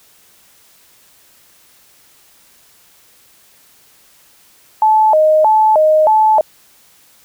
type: tone with vibrato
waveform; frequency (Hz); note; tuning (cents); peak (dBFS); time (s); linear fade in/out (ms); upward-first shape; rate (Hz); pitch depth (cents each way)
sine; 734; F#5; -14; -7; 4.82-6.41; 2; square; 1.6; 290
effects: white hiss -49 dBFS RMS until 7.24 s